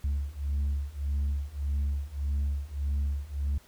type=beating tone pair; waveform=sine; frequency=69.9 / 71.6 Hz; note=C#2 / D2; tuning=+15 / -43 cents; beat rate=1.7 Hz; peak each=-29 / -28 dBFS; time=0.04-3.58 s; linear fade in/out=5 ms; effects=tanh soft clip ceiling -24 dBFS + pink hiss -58 dBFS RMS until 3.67 s